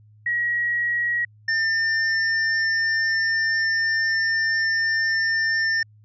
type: tone pair in turn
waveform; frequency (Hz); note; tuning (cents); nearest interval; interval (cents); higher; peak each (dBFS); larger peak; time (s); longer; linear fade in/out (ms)
sine / square; 1906 / 1799; A#6 / A6; +38 / +38; minor second; 100; first; -20; neither; 0.26-1.25 / 1.48-5.83; second; 5
effects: added 106 Hz sine -49 dBFS peak until 6.04 s + resampled to 16000 Hz